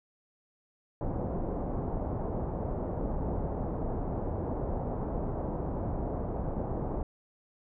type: low-pass noise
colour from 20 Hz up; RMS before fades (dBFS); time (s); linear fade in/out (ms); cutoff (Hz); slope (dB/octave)
pink; -33; 1.01-7.03; 2; 830; 24
effects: none